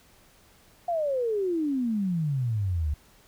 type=exponential sweep; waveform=sine; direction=down; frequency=714 to 70.5 Hz; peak=-24 dBFS; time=0.88-2.94 s; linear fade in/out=5 ms; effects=pink hiss -58 dBFS RMS until 3.27 s